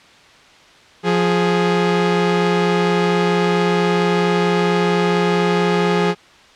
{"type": "tone pair together", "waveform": "sawtooth", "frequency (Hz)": [175.8, 416], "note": ["F3", "G#4"], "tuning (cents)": [12, 3], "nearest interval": "octave + minor third", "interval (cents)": 1491, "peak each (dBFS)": -13, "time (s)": [1.03, 6.15], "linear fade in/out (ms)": 50, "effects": ["white hiss -46 dBFS RMS until 6.55 s", "low-pass 4000 Hz 12 dB/octave"]}